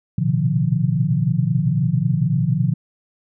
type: tone cluster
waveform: sine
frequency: 115 / 125.7 / 133 / 151.2 / 175.1 Hz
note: A#2 / B2 / C3 / D#3 / F3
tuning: -23 / +31 / +29 / -49 / +5 cents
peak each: -25 / -22 / -26 / -20 / -21 dBFS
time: 0.18-2.74 s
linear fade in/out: 5 ms
effects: none